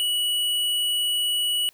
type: tone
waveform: square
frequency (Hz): 2937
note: F#7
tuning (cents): -13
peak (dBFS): -22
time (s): 0-1.69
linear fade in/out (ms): 0
effects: white hiss -59 dBFS RMS until 1.73 s

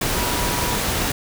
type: tone in noise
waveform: sine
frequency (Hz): 966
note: B5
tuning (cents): -39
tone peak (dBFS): -29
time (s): 0.16-0.78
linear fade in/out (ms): 5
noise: pink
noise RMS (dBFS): -22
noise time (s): 0.01-1.12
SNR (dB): -10
effects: none

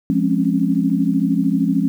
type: chord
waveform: sine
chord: Db major seventh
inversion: first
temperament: equal with one note detuned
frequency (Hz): 174.61 / 207.7 / 264.1 / 277.2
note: F3 / Ab3 / C4 / Db4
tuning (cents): 0 / 0 / +16 / 0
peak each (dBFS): -20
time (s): 0.1-1.88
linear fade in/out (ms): 0
effects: 8-bit

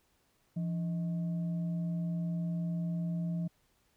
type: tone with frequency modulation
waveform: sine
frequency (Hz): 170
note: F3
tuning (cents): -46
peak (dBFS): -31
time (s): 0.56-3.48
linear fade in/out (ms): 10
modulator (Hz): 460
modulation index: 0.23
effects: pink hiss -72 dBFS RMS until 3.96 s

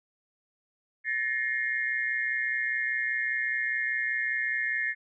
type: tone cluster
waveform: sine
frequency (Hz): 1742 / 1867 / 2133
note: A6 / A#6 / C7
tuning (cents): -18 / +2 / +33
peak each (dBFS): -31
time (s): 1.04-4.95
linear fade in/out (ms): 50
effects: none

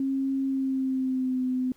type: tone with pitch glide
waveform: sine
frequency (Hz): 269.5 to 255.1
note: C#4 to C4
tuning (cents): -49 to -44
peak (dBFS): -24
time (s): 0-1.72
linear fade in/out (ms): 2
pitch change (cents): -95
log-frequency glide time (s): 0.45-1.43
effects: pink hiss -62 dBFS RMS until 1.76 s

